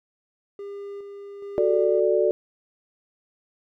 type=tone with tremolo; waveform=triangle; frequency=402 Hz; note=G4; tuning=44 cents sharp; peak=-31 dBFS; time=0.59-2 s; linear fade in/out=2 ms; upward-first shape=square; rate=1.2 Hz; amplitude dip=35%
type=chord; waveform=sine; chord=D major; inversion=first; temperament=equal; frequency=370 / 440 / 587.3 Hz; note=F#4 / A4 / D5; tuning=0 / 0 / 0 cents; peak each=-22 dBFS; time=1.58-2.31 s; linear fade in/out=0 ms
effects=none